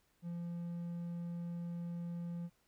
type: tone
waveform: triangle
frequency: 171.8 Hz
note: F3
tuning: 28 cents flat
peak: -37 dBFS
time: 0.22-2.5 s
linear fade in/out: 50 ms
effects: pink hiss -75 dBFS RMS until 2.67 s